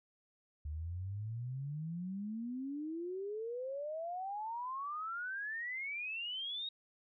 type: exponential sweep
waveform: sine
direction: up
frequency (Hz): 72.8 to 3795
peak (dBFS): -38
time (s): 0.65-6.69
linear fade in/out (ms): 5
effects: none